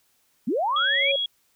sine linear sweep, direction up, 188.7 to 2445 Hz, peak -21 dBFS, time 0.47-1.12 s, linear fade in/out 10 ms
sine tone with exponential growth, 554.4 Hz, C#5, in tune, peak -21 dBFS, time 0.51-1.16 s, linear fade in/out 5 ms, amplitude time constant 140 ms
sine tone, 3320 Hz, G#7, 1 cent flat, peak -23 dBFS, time 0.76-1.26 s, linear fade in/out 5 ms
effects white hiss -66 dBFS RMS until 1.55 s

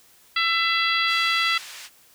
harmonic tone, 669 Hz, E5, 25 cents sharp, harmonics 2 / 3 / 4 / 5 / 6 / 7, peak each -25 / -24 / -27 / -26 / -31 / -31 dBFS, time 0.36-1.58 s, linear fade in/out 5 ms
pink band-pass noise, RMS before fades -40 dBFS, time 1.06-1.9 s, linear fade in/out 50 ms, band 1900 to 8100 Hz, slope 12 dB/octave
effects white hiss -55 dBFS RMS until 2.14 s

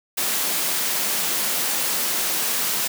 white high-pass noise, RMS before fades -23 dBFS, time 0.17-2.88 s, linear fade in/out 10 ms, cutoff 160 Hz, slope 24 dB/octave, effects none

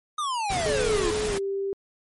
square exponential sweep, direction down, 1256 to 329.6 Hz, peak -26 dBFS, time 0.18-1.11 s, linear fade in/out 5 ms
pink noise, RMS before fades -30 dBFS, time 0.49-1.39 s, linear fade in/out 20 ms
sine tone with pitch glide, 426.4 to 393.3 Hz, G#4 to G4, +46 to +6 cents, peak -25 dBFS, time 0.66-1.73 s, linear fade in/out 0 ms, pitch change -140 cents, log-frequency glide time 1.28-1.35 s
effects MP3 48 kbps

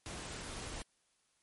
pink noise, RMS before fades -44 dBFS, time 0.06-0.82 s, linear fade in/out 0 ms, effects white hiss -75 dBFS RMS until 1.42 s + MP3 48 kbps

